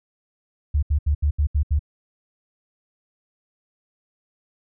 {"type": "tone bursts", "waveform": "sine", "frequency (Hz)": 73.42, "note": "D2", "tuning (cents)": 0, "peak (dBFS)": -16, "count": 7, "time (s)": [0.74, 1.793], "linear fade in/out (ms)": 10, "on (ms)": 87, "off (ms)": 74, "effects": []}